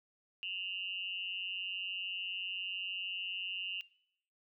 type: tone with amplitude modulation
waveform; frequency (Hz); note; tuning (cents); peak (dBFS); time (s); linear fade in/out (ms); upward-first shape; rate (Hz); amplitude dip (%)
sine; 2794; F7; 0; -33; 0.43-3.81; 0; sine; 187; 95
effects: noise-tail reverb RT60 0.7 s tail -20 dB re dry